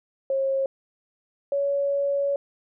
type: tone pair in turn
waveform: sine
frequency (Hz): 540 / 562.1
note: C#5 / C#5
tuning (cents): -45 / +24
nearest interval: minor second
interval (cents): 69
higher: second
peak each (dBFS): -21 / -21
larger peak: neither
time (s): 0.3-0.66 / 1.52-2.36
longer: second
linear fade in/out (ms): 2
effects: none